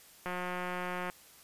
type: click train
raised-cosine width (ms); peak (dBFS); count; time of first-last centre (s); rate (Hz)
0.5; -22; 152; 0.26-1.099; 180
effects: white hiss -57 dBFS RMS until 1.43 s + resampled to 32000 Hz